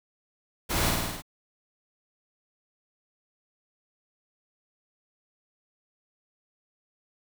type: noise with echo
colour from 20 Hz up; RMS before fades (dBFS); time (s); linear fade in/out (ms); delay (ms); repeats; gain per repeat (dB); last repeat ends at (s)
pink; -28; 0.69-0.91; 20; 52; 6; -2; 1.222
effects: none